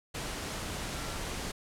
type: tone in noise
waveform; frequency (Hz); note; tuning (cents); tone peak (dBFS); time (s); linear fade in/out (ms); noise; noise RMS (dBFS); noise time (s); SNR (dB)
sine; 1359; F6; -48; -48; 0.92-1.19; 10; pink; -37; 0.14-1.52; -14
effects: low-pass 10000 Hz 12 dB/octave